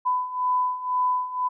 sine beating tone pair, 1000 / 1002 Hz, B5 / B5, +21 / +25 cents, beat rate 2 Hz, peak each -27 / -23 dBFS, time 0.05-1.49 s, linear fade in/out 20 ms, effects none

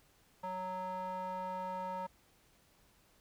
square tone with band-pass filter, 185 Hz, F#3, in tune, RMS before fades -40 dBFS, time 0.43-2.07 s, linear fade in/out 10 ms, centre 840 Hz, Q 4.7, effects pink hiss -68 dBFS RMS until 3.2 s

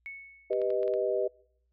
sine tone with exponential decay, 2209 Hz, C#7, 7 cents flat, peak -36 dBFS, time 0.06-0.75 s, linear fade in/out 0 ms, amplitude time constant 150 ms
sine chord, G augmented, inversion none, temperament equal, 392 / 493.9 / 622.3 Hz, G4 / B4 / D#5, 0 / 0 / 0 cents, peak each -30 dBFS, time 0.5-1.28 s, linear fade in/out 10 ms
clicks, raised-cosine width 0.3 ms, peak -33 dBFS, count 6, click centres 0.531 / 0.617 / 0.704 / 0.831 / 0.879 / 0.938 s
effects noise-tail reverb RT60 0.7 s tail -26 dB re dry + added 60 Hz sine -70 dBFS peak until 1.72 s

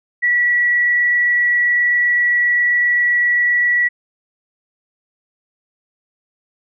sine tone with frequency modulation, 1941 Hz, B6, 31 cents flat, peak -12 dBFS, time 0.22-3.89 s, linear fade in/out 20 ms, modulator 27.6 Hz, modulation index 0.46, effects none

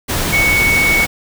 sine tone in noise, 2222 Hz, C#7, 4 cents sharp, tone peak -11 dBFS, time 0.32-1.06 s, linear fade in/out 20 ms, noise pink, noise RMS -18 dBFS, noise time 0.08-1.07 s, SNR +4 dB, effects none

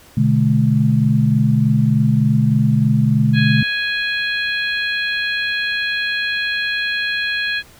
sine chord, G# diminished, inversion first, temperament equal with one note detuned, 123.47 / 146.83 / 212.8 Hz, B2 / D3 / G#3, 0 / 0 / +42 cents, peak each -16 dBFS, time 0.17-3.63 s, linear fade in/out 5 ms
harmonic tone, 830.6 Hz, G#5, in tune, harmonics 2 / 3 / 4 / 5, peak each -20 / -24 / -26 / -28 dBFS, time 3.33-7.63 s, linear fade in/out 50 ms
effects pink hiss -46 dBFS RMS until 7.79 s

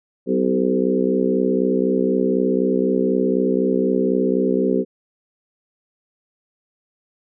harmonic tone with a mistuned harmonic, 64 Hz, C2, 38 cents flat, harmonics 3 / 4 / 5 / 6 / 7 / 8, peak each -23 / -21 / -27 / -21 / -23 / -26 dBFS, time 0.26-4.85 s, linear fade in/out 50 ms, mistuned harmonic 7, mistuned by -20 cents, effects none

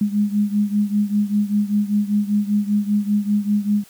sine beating tone pair, 205.1 / 210.2 Hz, G#3 / G#3, -21 / +21 cents, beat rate 5.1 Hz, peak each -18 / -21 dBFS, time 0.01-3.84 s, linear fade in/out 5 ms, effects white hiss -49 dBFS RMS until 3.89 s

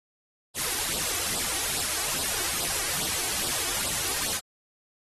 white noise with flanger, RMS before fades -28 dBFS, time 0.54-4.41 s, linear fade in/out 50 ms, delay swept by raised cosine 0.22 to 2.72 ms, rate 2.4 Hz, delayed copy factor +0.75, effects AAC 32 kbps

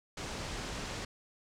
pink low-pass noise, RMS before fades -40 dBFS, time 0.17-1.05 s, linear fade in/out 5 ms, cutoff 7600 Hz, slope 24 dB/octave, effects none

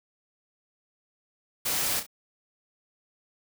white noise with echo, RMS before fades -28 dBFS, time 1.65-2 s, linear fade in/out 10 ms, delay 33 ms, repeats 2, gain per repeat -9 dB, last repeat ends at 2.066 s, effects none

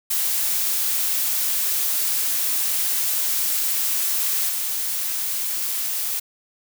blue noise with level steps, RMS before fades -22 / -25 dBFS, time 0.1-6.2 s, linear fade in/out 10 ms, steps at 4.49 s, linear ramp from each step 10 ms, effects none

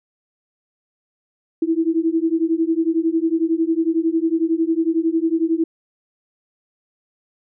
sine beating tone pair, 321.7 / 332.7 Hz, E4 / E4, -42 / +16 cents, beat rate 11 Hz, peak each -19 dBFS, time 1.62-5.64 s, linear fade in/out 5 ms, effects none

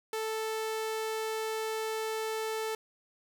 sawtooth tone, 440 Hz, A4, in tune, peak -28 dBFS, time 0.13-2.75 s, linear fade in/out 2 ms, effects none

